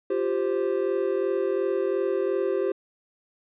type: chord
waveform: triangle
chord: F suspended second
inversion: none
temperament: equal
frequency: 349.2 / 392 / 523.3 Hz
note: F4 / G4 / C5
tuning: 0 / 0 / 0 cents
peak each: -27 / -23 / -27 dBFS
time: 0.1-2.72 s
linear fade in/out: 5 ms
effects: resampled to 8000 Hz